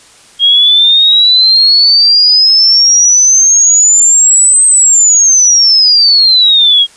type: exponential two-way sweep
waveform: sine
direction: up then down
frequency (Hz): 3247 to 8300 to 3247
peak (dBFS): -3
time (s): 0.39-6.87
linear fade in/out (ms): 50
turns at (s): 4.66
effects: white hiss -40 dBFS RMS until 6.96 s + resampled to 22050 Hz